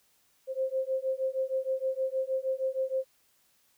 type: beating tone pair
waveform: sine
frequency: 523.3 / 529.7 Hz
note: C5 / C5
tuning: 0 / +21 cents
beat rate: 6.4 Hz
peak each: -31 dBFS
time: 0.47-3.05 s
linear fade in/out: 50 ms
effects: white hiss -68 dBFS RMS until 3.77 s